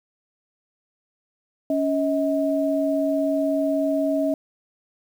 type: tone pair together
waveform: sine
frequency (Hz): 280.1 / 636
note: C#4 / D#5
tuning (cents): +18 / +38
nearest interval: octave + major second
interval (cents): 1420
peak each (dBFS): -22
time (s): 1.7-4.34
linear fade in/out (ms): 2
effects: 8-bit